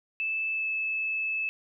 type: tone with pitch glide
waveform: sine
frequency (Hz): 2628 to 2611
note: E7 to E7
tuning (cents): -6 to -17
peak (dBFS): -27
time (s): 0.2-1.49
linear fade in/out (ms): 0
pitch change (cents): -11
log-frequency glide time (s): 0.52-0.67
effects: none